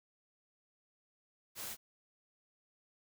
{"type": "noise", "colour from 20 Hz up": "white", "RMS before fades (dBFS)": -43, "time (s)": [1.55, 1.77], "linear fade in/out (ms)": 50, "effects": []}